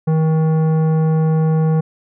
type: tone with tanh clipping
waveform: sine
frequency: 158.6 Hz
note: D#3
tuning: 33 cents sharp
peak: -14 dBFS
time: 0.07-1.81 s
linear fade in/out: 10 ms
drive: 13 dB
effects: none